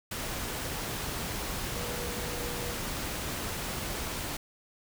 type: tone in noise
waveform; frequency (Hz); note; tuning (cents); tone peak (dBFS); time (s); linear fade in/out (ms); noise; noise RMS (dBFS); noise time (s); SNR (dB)
sine; 483.2; B4; -38; -41; 1.76-2.74; 5; pink; -35; 0.11-4.37; -9
effects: none